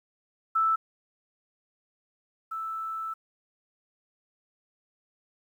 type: tone pair in turn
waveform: sine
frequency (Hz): 1318.5 / 1318.5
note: E6 / E6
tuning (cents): 0 / 0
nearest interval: unison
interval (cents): 0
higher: neither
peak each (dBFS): -21 / -31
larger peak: first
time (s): 0.55-0.76 / 2.51-3.14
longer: second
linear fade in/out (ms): 10
effects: 10-bit